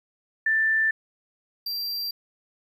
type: tone pair in turn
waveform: sine / square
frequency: 1772 / 4720 Hz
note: A6 / D8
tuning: +12 / +8 cents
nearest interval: octave + perfect fourth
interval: 1696 cents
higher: second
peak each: -19 / -28 dBFS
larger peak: first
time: 0.46-0.91 / 1.66-2.11 s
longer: neither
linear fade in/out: 5 ms
effects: 10-bit